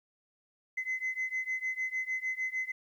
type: beating tone pair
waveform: sine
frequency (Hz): 2040 / 2046.6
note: C7 / C7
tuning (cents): -44 / -39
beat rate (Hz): 6.6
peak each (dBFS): -33 / -34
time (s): 0.77-2.72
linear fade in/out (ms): 10
effects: tanh soft clip ceiling -27 dBFS + 11-bit